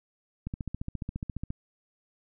click train, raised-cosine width 5 ms, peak -21 dBFS, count 16, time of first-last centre 0.47-1.504 s, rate 14.5 Hz, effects none

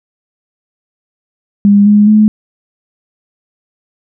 sine tone with pitch steps, 202.6 / 207.6 / 213.6 Hz, G#3 / G#3 / G#3, -43 / 0 / +49 cents, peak -3 dBFS, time 1.65-2.28 s, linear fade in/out 0 ms, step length 210 ms, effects none

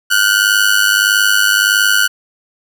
sawtooth ring-modulated tone, 1480 Hz, F#6, in tune, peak -3 dBFS, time 0.1-2.08 s, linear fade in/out 20 ms, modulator 50.8 Hz, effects none

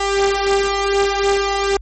sawtooth tone with flanger, 396.8 Hz, G4, 21 cents sharp, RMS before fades -17 dBFS, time 0-1.77 s, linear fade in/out 5 ms, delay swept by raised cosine 1.5 to 6 ms, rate 0.65 Hz, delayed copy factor +0.65, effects added 50 Hz sine -32 dBFS peak until 1.81 s + MP3 32 kbps

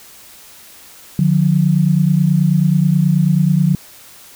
sine tone pair together, 150 / 179.31 Hz, D3 / F3, +37 / +46 cents, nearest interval minor third, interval 309 cents, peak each -13 dBFS, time 1.19-3.75 s, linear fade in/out 2 ms, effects white hiss -41 dBFS RMS until 4.35 s

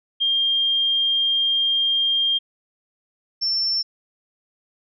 sine tone pair in turn, 3205 / 5390 Hz, G7 / E8, +38 / +38 cents, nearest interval major sixth, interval 900 cents, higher second, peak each -17 / -19 dBFS, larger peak first, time 0.2-2.39 / 3.41-3.83 s, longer first, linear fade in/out 20 ms, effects none

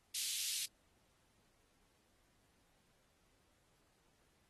pink high-pass noise, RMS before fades -40 dBFS, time 0.14-0.66 s, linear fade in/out 10 ms, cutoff 3000 Hz, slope 24 dB/octave, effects pink hiss -75 dBFS RMS until 4.49 s + AAC 32 kbps

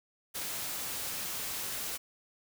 white noise, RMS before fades -37 dBFS, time 0.34-1.98 s, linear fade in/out 20 ms, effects none

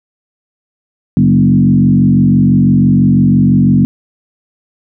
sine tone with frequency modulation, 195.5 Hz, G3, 4 cents flat, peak -5 dBFS, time 1.17-3.85 s, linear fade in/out 0 ms, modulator 46 Hz, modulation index 1.5, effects none

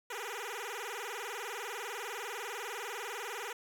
10% pulse tone with vibrato, 440 Hz, A4, in tune, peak -30 dBFS, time 0.1-3.53 s, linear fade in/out 5 ms, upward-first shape sine, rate 20 Hz, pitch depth 210 cents each way, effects none

